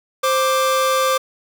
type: tone pair together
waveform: 45% pulse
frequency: 524.3 / 1177 Hz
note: C5 / D6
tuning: +3 / +3 cents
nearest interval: octave + major second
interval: 1400 cents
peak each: -18 dBFS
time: 0.23-1.18 s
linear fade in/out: 10 ms
effects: none